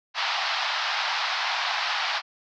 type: band-pass noise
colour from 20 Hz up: pink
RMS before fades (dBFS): -27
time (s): 0.14-2.22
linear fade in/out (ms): 50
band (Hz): 730 to 5100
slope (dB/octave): 48
effects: none